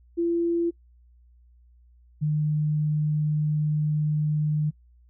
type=tone pair in turn; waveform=sine; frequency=340 / 151.45 Hz; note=F4 / D#3; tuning=-46 / -46 cents; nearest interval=octave + major second; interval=1400 cents; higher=first; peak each=-21 dBFS; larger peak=neither; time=0.17-0.71 / 2.21-4.71 s; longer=second; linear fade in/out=20 ms; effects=noise-tail reverb RT60 0.1 s tail -24 dB re dry + added 60 Hz sine -53 dBFS peak until 5.09 s

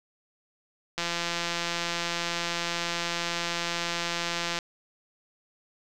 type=click train; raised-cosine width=0.2 ms; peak=-12 dBFS; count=618; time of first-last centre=0.98-4.588 s; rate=171 Hz; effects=none

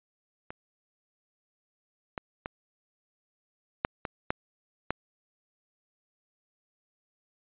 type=clicks; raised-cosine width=0.5 ms; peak=-25 / -18 / -19 / -9 / -17 / -11 / -12 dBFS; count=7; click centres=0.505 / 2.178 / 2.459 / 3.849 / 4.052 / 4.305 / 4.906 s; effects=resampled to 8000 Hz

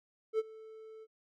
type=tone with ADSR envelope; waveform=triangle; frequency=440 Hz; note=A4; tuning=in tune; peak=-24 dBFS; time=0.33-1.07 s; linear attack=58 ms; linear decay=33 ms; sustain=-22 dB; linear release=43 ms; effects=none

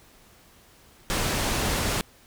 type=low-pass noise; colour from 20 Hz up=pink; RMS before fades=-26 dBFS; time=1.1-2.01 s; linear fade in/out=0 ms; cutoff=11000 Hz; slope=12 dB/octave; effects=pink hiss -55 dBFS RMS until 2.26 s

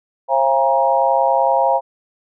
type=tone cluster; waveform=sine; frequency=536 / 683 / 814 / 944 Hz; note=C5 / F5 / G#5 / A#5; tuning=+42 / -39 / -35 / +22 cents; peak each=-18 dBFS; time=0.28-1.81 s; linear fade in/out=50 ms; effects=none

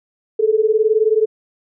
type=beating tone pair; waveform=sine; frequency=426.2 / 445.2 Hz; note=G#4 / A4; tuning=+45 / +20 cents; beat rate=19 Hz; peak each=-15 dBFS; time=0.39-1.26 s; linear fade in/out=10 ms; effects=none

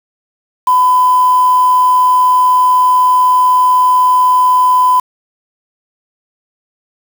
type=tone with quantisation; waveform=sine; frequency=1004 Hz; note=B5; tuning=28 cents sharp; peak=-6 dBFS; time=0.67-5 s; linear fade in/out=5 ms; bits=4; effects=none

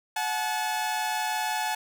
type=tone pair together; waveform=sawtooth; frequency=735.2 / 861 Hz; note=F#5 / A5; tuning=-11 / -38 cents; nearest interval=minor third; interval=273 cents; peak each=-28 / -24 dBFS; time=0.16-1.75 s; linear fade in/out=5 ms; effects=none

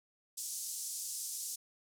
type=band-pass noise; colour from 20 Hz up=pink; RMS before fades=-41 dBFS; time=0.37-1.56 s; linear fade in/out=10 ms; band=5800 to 12000 Hz; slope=24 dB/octave; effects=none

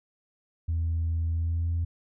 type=tone with pitch glide; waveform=sine; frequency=82.41 to 84.34 Hz; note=E2 to E2; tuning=0 to +40 cents; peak=-23 dBFS; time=0.68-1.85 s; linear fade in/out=10 ms; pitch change=+40 cents; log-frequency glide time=1.31-1.72 s; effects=tanh soft clip ceiling -22 dBFS

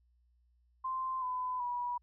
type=tone with pitch steps; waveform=sine; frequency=1042 / 1007.1 / 973.3 Hz; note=C6 / B5 / B5; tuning=-7 / +34 / -26 cents; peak=-33 dBFS; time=0.84-1.98 s; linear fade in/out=10 ms; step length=380 ms; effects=added 60 Hz sine -67 dBFS peak until 2.02 s

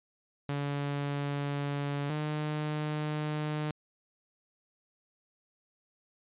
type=tone pair in turn; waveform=sawtooth; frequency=142.8 / 151.57 Hz; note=D3 / D#3; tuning=-48 / -45 cents; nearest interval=minor second; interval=103 cents; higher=second; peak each=-27 dBFS; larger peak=neither; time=0.49-2.1 / 2.1-3.71 s; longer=neither; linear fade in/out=0 ms; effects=resampled to 8000 Hz

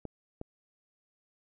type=clicks; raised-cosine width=2 ms; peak=-25 dBFS; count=2; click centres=0.053 / 0.414 s; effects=none

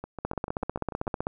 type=two click trains; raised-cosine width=1 ms; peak=-22 / -14 dBFS; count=8 / 17; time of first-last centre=0.04-1.069 / 0.25-1.269 s; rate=6.8 / 15.7 Hz; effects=none

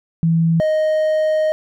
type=tone pair in turn; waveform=sine / triangle; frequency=164.81 / 622.2 Hz; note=E3 / D#5; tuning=0 / 0 cents; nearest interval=octave + major seventh; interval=2300 cents; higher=second; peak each=-12 dBFS; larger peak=neither; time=0.23-0.6 / 0.6-1.52 s; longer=second; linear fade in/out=0 ms; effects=none

